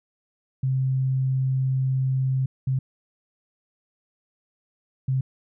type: tone bursts at uneven times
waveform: sine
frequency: 131.7 Hz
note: C3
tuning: 12 cents sharp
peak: -20 dBFS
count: 3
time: 0.63-2.46 / 2.67-2.79 / 5.08-5.21 s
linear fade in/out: 5 ms
effects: none